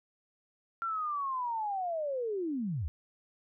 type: linear sweep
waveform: sine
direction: down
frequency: 1374 to 63 Hz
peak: -31 dBFS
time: 0.82-2.88 s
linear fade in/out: 0 ms
effects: none

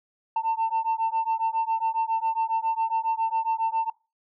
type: beating tone pair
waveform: sine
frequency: 895 / 902.3 Hz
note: A5 / A5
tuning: +29 / +43 cents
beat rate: 7.3 Hz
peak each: -24 dBFS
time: 0.36-3.9 s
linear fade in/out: 5 ms
effects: noise-tail reverb RT60 0.3 s tail -24 dB re dry + tanh soft clip ceiling -19 dBFS

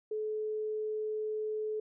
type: tone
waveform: sine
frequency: 430.1 Hz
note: A4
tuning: 39 cents flat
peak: -32 dBFS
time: 0.11-1.8 s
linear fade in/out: 5 ms
effects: none

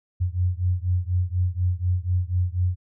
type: beating tone pair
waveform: sine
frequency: 88.5 / 92.6 Hz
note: F2 / F#2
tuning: +23 / +2 cents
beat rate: 4.1 Hz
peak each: -23 / -24 dBFS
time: 0.2-2.76 s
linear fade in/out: 20 ms
effects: none

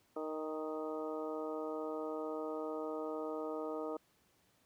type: harmonic tone with a mistuned harmonic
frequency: 155.56 Hz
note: D#3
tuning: in tune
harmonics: 2 / 3 / 4 / 5 / 6 / 7 / 8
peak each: -43 / -41 / -44 / -51 / -51 / -57 / -48 dBFS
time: 0.16-3.97 s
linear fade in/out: 5 ms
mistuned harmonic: 5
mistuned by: +35 cents
effects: pink hiss -72 dBFS RMS until 4.65 s + high-pass 80 Hz 12 dB/octave

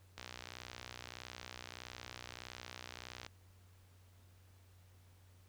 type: click train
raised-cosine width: 0.2 ms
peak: -28 dBFS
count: 191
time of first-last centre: 0.18-3.264 s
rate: 61.6 Hz
effects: added 92 Hz sine -61 dBFS peak until 5.48 s + pink hiss -70 dBFS RMS until 5.48 s

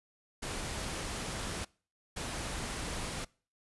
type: noise bursts at uneven times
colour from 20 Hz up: pink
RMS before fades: -38 dBFS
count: 2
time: 0.42-1.65 / 2.16-3.25 s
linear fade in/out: 10 ms
effects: noise-tail reverb RT60 0.4 s tail -24 dB re dry + resampled to 24000 Hz

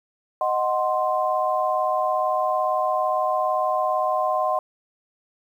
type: chord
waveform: sine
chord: C diminished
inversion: first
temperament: equal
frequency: 622.3 / 740 / 1046.5 Hz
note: Eb5 / Gb5 / C6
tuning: 0 / 0 / 0 cents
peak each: -24 dBFS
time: 0.41-4.59 s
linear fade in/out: 2 ms
effects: 9-bit

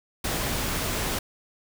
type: noise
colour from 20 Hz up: pink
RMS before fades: -28 dBFS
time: 0.24-1.19 s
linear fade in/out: 5 ms
effects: none

